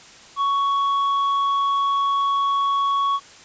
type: tone with hard clipping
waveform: sine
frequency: 1115 Hz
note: C#6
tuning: 10 cents sharp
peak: -19 dBFS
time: 0.36-3.2 s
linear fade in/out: 50 ms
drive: 4 dB
effects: white hiss -45 dBFS RMS until 3.44 s + resampled to 16000 Hz